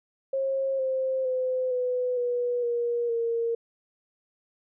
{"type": "tone with pitch steps", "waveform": "sine", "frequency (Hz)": [538, 524.8, 511.9, 499.4, 487.1, 475.2, 463.5], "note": ["C5", "C5", "C5", "B4", "B4", "A#4", "A#4"], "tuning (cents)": [48, 5, -38, 19, -24, 33, -10], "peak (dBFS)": -24, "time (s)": [0.33, 3.55], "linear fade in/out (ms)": 5, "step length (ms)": 460, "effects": []}